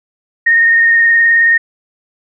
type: tone with vibrato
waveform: sine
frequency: 1846 Hz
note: A#6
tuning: 17 cents flat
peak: -6 dBFS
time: 0.46-1.58 s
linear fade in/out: 10 ms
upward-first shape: sine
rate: 19 Hz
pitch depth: 20 cents each way
effects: none